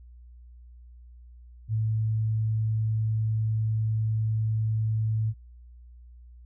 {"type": "tone", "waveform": "sine", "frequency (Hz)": 110, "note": "A2", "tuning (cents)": 0, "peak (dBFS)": -23, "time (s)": [1.68, 5.34], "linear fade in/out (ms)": 50, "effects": ["added 60 Hz sine -46 dBFS peak until 6.45 s"]}